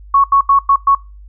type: tone bursts at uneven times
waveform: sine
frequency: 1108.7 Hz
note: C#6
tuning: in tune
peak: -6 dBFS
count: 5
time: 0.14-0.24 / 0.32-0.41 / 0.49-0.59 / 0.69-0.76 / 0.87-0.95 s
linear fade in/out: 5 ms
effects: noise-tail reverb RT60 0.3 s tail -24 dB re dry + added 50 Hz sine -34 dBFS peak until 1.28 s